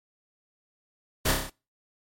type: noise with echo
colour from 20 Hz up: pink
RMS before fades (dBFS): -24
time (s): 1.25-1.32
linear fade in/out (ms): 10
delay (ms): 30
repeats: 6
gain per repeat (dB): -3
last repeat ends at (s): 1.5
effects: noise-tail reverb RT60 0.3 s tail -24 dB re dry + MP3 64 kbps